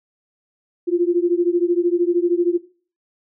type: beating tone pair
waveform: sine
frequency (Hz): 343.4 / 356.4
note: F4 / F4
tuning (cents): -29 / +35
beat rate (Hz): 13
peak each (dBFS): -18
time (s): 0.87-2.58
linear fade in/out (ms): 20
effects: noise-tail reverb RT60 0.4 s tail -17 dB re dry